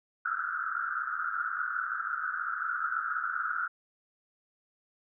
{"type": "band-pass noise", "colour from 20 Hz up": "pink", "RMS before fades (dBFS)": -33, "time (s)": [0.25, 3.68], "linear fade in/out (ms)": 10, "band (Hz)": [1300, 1500], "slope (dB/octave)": 96, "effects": []}